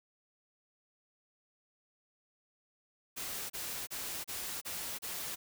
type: noise bursts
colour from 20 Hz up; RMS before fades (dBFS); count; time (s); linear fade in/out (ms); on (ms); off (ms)
white; -40; 6; 3.16-5.36; 20; 340; 32
effects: none